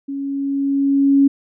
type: tone with level ramp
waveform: sine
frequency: 277.2 Hz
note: C#4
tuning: in tune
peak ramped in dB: -23 to -8 dBFS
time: 0.08-1.28 s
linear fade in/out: 10 ms
effects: none